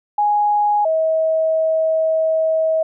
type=tone pair in turn; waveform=sine; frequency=830.6 / 640 Hz; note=G#5 / D#5; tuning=0 / +49 cents; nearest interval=perfect fourth; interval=451 cents; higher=first; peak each=-13 / -14 dBFS; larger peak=first; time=0.18-0.85 / 0.85-2.83 s; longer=second; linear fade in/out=5 ms; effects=none